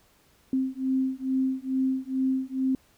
sine beating tone pair, 261.6 / 263.9 Hz, C4 / C4, 0 / +15 cents, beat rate 2.3 Hz, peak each -27 dBFS, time 0.53-2.75 s, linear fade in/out 2 ms, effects pink hiss -62 dBFS RMS until 2.97 s

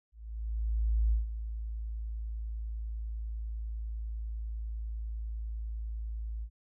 sine tone with ADSR envelope, 55 Hz, A1, in tune, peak -23 dBFS, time 0.12-6.5 s, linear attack 1000 ms, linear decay 140 ms, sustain -11 dB, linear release 71 ms, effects none

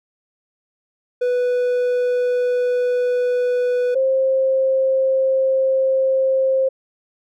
triangle / sine tone pair in turn, 493.9 / 529.5 Hz, B4 / C5, 0 / +21 cents, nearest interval minor second, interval 121 cents, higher second, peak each -14 dBFS, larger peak neither, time 1.21-3.95 / 3.95-6.69 s, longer neither, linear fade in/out 10 ms, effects none

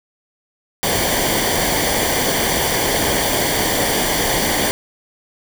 pink noise with comb filter, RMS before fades -18 dBFS, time 0.83-4.71 s, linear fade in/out 0 ms, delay 0.76 ms, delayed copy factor -0.65, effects none

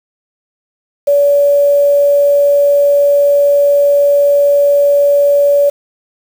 sine tone with quantisation, 571 Hz, D5, 49 cents flat, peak -6 dBFS, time 1.07-5.7 s, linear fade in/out 10 ms, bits 5, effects none

